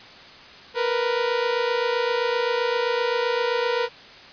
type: tone pair together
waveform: sawtooth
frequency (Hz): 466.2 / 493.9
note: A#4 / B4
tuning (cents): 0 / 0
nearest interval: minor second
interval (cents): 100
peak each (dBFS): -20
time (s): 0.74-3.89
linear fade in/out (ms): 50
effects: white hiss -44 dBFS RMS until 4.32 s + resampled to 11025 Hz